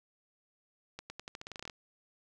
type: accelerating click train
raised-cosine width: 0.2 ms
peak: -25 dBFS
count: 14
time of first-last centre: 0.99-1.698 s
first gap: 110 ms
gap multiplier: 0.87
effects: none